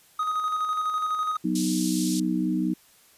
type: tone with tremolo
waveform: triangle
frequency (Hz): 1252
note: D#6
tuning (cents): +10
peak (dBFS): -21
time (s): 0.19-1.37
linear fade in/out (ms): 5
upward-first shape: square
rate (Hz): 12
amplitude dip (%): 35
type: chord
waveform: sine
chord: B major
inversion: second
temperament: equal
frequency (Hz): 185 / 246.9 / 311.1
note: F#3 / B3 / D#4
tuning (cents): 0 / 0 / 0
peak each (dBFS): -27 / -28 / -26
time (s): 1.44-2.74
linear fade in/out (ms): 10
type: band-pass noise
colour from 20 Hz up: white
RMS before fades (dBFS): -34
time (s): 1.55-2.2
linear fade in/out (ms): 5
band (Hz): 3700 to 9800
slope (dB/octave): 24
effects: white hiss -57 dBFS RMS until 3.17 s + resampled to 32000 Hz